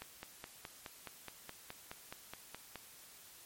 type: click train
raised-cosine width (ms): 0.3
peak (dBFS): -28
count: 14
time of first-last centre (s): 0.02-2.757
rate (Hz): 4.75
effects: white hiss -57 dBFS RMS until 3.45 s + MP3 64 kbps